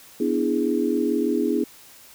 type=chord; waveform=sine; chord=E dominant seventh; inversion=second; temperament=equal with one note detuned; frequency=246.9 / 293.7 / 331.9 / 415.3 Hz; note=B3 / D4 / E4 / G#4; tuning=0 / 0 / +12 / 0 cents; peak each=-25 dBFS; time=0.2-1.64 s; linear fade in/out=5 ms; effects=white hiss -48 dBFS RMS until 2.14 s